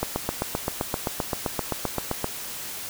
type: click train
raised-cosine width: 1 ms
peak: -10 dBFS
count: 18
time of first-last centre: 0.03-2.244 s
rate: 7.68 Hz
effects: white hiss -35 dBFS RMS until 2.89 s